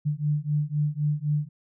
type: beating tone pair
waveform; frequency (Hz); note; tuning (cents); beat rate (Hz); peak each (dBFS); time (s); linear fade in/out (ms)
sine; 146.83 / 150.73; D3 / D3; 0 / +45; 3.9; -26; 0.05-1.49; 20
effects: none

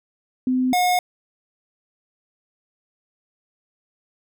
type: tone pair in turn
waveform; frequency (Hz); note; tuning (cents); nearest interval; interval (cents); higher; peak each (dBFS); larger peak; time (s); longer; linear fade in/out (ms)
sine / square; 255.4 / 722.4; C4 / F#5; -42 / -42; octave + tritone; 1800; second; -17; neither; 0.47-0.73 / 0.73-0.99; neither; 2
effects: none

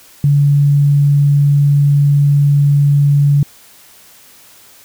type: tone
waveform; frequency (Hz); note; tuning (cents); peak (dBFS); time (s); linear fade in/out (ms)
sine; 143.2; D3; -43; -7; 0.24-3.43; 2
effects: white hiss -43 dBFS RMS until 4.84 s

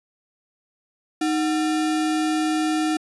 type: tone with sample-and-hold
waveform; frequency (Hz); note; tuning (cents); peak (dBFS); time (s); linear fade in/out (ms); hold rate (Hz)
sine; 311.1; D#4; 0; -19; 1.21-2.97; 5; 1050
effects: resampled to 24000 Hz

